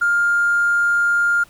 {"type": "tone with hard clipping", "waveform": "triangle", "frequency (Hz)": 1405, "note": "F6", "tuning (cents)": 10, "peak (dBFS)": -14, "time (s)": [0.01, 1.44], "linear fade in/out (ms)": 10, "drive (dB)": 3, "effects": ["pink hiss -50 dBFS RMS until 1.49 s"]}